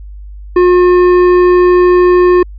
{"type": "tone with hard clipping", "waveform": "sine", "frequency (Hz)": 358.7, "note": "F4", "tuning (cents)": 46, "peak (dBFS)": -6, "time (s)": [0.56, 2.43], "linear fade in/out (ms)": 5, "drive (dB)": 10, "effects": ["added 50 Hz sine -26 dBFS peak until 2.58 s", "resampled to 11025 Hz"]}